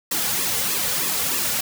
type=noise with flanger; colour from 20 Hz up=white; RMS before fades=-23 dBFS; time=0.11-1.61 s; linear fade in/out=5 ms; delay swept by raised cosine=1.3 to 3.2 ms; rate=3.2 Hz; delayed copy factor=-0.85; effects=none